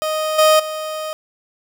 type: tone with level steps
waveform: 30% pulse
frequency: 622.3 Hz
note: D#5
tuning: in tune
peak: -16 / -7 / -21 dBFS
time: 0.02-1.13 s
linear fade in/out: 0 ms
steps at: 0.38 / 0.59 s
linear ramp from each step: 10 ms
effects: none